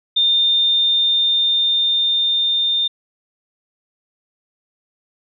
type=tone with level ramp; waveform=sine; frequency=3620 Hz; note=A7; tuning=48 cents sharp; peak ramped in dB=-12 to -15 dBFS; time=0.16-2.88 s; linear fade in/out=10 ms; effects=none